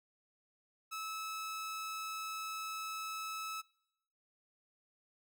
sawtooth tone, 1300 Hz, E6, 24 cents flat, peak -36 dBFS, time 0.91-3.62 s, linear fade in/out 20 ms, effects noise-tail reverb RT60 0.8 s tail -24 dB re dry

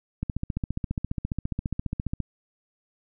click train, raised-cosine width 5 ms, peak -15 dBFS, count 30, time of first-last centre 0.23-2.203 s, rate 14.7 Hz, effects none

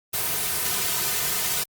white noise with comb filter, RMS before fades -25 dBFS, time 0.13-1.64 s, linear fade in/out 10 ms, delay 3.6 ms, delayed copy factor -0.85, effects Opus 24 kbps

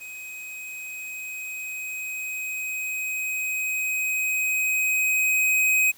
square tone with level ramp, 2522 Hz, D#7, 23 cents sharp, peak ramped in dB -37 to -18 dBFS, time 0-5.92 s, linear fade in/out 20 ms, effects white hiss -52 dBFS RMS until 5.97 s

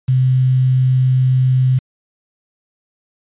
sine tone with quantisation, 129.1 Hz, C3, 23 cents flat, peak -10 dBFS, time 0.08-1.79 s, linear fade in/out 10 ms, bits 6, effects resampled to 8000 Hz

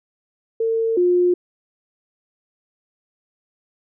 sine tone pair in turn, 452.1 / 356.2 Hz, A4 / F4, +47 / +34 cents, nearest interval major third, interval 413 cents, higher first, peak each -17 / -13 dBFS, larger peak second, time 0.6-0.97 / 0.97-1.34 s, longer neither, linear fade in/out 5 ms, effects none

